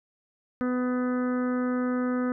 harmonic tone, 250 Hz, B3, 21 cents sharp, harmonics 1 / 2 / 3 / 4 / 5 / 6 / 7 / 8, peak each -25 / -32 / -45 / -45 / -37 / -41 / -46 / -51 dBFS, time 0.61-2.32 s, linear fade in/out 0 ms, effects none

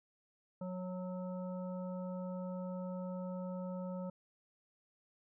harmonic tone with a mistuned harmonic, 183 Hz, F#3, 19 cents flat, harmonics 1 / 3 / 5 / 7, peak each -40 / -44 / -53 / -56 dBFS, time 0.61-4.1 s, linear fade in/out 5 ms, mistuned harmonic 7, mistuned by +22 cents, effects none

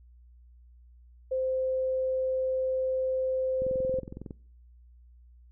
sine tone, 520 Hz, C5, 11 cents flat, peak -26 dBFS, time 1.31-4 s, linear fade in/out 10 ms
click train, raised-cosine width 3 ms, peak -26 dBFS, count 16, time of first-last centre 3.62-4.308 s, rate 21.8 Hz
effects noise-tail reverb RT60 0.6 s tail -24 dB re dry + added 60 Hz sine -52 dBFS peak until 5.51 s

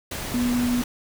sine tone in noise, 244 Hz, B3, 21 cents flat, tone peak -20 dBFS, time 0.34-0.82 s, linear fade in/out 5 ms, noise pink, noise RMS -31 dBFS, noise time 0.11-0.84 s, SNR +8 dB, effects none

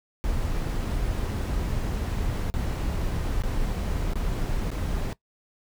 brown noise with dropouts, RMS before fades -27 dBFS, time 0.24-5.13 s, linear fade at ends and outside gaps 0 ms, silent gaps 2.5-2.54 / 3.42-3.436 / 4.134-4.156 / 4.703-4.715 s, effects noise-tail reverb RT60 0.1 s tail -19 dB re dry

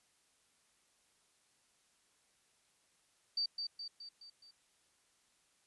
sine tone with echo, 4625 Hz, D8, 27 cents flat, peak -32 dBFS, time 3.37-3.46 s, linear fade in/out 5 ms, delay 210 ms, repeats 5, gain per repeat -5 dB, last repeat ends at 4.51 s, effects white hiss -73 dBFS RMS until 5.66 s + resampled to 24000 Hz

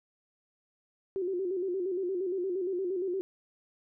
sine tone with vibrato, 369.7 Hz, F#4, 1 cent flat, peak -29 dBFS, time 1.16-3.21 s, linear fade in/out 0 ms, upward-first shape square, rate 8.6 Hz, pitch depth 76 cents each way, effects none

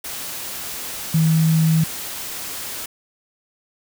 sine tone in noise, 160.4 Hz, E3, 47 cents flat, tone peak -13 dBFS, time 1.14-1.84 s, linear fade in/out 5 ms, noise white, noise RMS -30 dBFS, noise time 0.04-2.86 s, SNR +14 dB, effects none

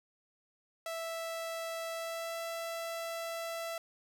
sawtooth tone with pitch glide, 659.3 to 665.4 Hz, E5 to E5, 0 to +16 cents, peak -33 dBFS, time 0.86-3.78 s, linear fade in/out 2 ms, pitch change +16 cents, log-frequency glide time 1.93-2.39 s, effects none

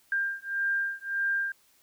sine beating tone pair, 1594 / 1595.7 Hz, G6 / G6, +28 / +30 cents, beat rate 1.7 Hz, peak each -30 dBFS, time 0.12-1.52 s, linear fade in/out 2 ms, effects white hiss -64 dBFS RMS until 1.82 s

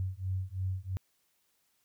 sine beating tone pair, 92.5 / 95.5 Hz, F#2 / G2, 0 / -45 cents, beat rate 3 Hz, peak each -35 / -35 dBFS, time 0-0.97 s, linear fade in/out 0 ms, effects white hiss -74 dBFS RMS until 1.84 s

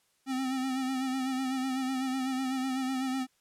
square tone with vibrato, 261.6 Hz, C4, in tune, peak -30 dBFS, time 0.26-3.27 s, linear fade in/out 50 ms, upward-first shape sine, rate 8 Hz, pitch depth 42 cents each way, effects white hiss -71 dBFS RMS until 3.4 s + low-pass 11000 Hz 12 dB/octave

